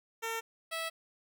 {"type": "tone pair in turn", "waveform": "10% pulse", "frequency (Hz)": [453.6, 653.7], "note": ["A#4", "E5"], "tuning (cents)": [-47, -15], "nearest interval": "tritone", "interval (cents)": 632, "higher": "second", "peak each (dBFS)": -26, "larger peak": "neither", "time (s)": [[0.22, 0.41], [0.71, 0.9]], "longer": "neither", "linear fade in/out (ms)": 20, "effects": []}